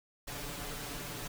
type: noise with comb filter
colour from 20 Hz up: pink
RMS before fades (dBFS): -41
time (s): 0.27-1.28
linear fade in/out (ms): 10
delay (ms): 6.9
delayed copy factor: +0.85
effects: none